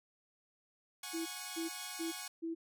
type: chord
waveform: 5% pulse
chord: F# suspended second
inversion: none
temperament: equal with one note detuned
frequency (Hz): 732.3 / 830.6 / 1108.7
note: F#5 / G#5 / C#6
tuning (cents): -18 / 0 / 0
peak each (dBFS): -36 / -35 / -34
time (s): 1.03-2.28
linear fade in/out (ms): 5
type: tone bursts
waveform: sine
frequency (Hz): 329.6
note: E4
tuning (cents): 0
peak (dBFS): -36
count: 4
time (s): 1.13-2.55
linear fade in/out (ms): 20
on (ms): 130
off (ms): 300
effects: none